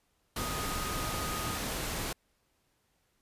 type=tone in noise; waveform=sine; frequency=1244 Hz; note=D#6; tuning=1 cent flat; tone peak=-39 dBFS; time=0.38-1.58 s; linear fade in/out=5 ms; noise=pink; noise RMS=-35 dBFS; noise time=0.36-2.13 s; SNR=-7 dB; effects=pink hiss -74 dBFS RMS until 3.21 s + resampled to 32000 Hz